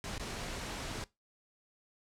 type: noise with dropouts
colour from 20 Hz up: pink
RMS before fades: -40 dBFS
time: 0.04-1.04 s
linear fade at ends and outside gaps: 1 ms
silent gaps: 0.18-0.196 s
effects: noise-tail reverb RT60 0.2 s tail -20 dB re dry + low-pass 8000 Hz 12 dB/octave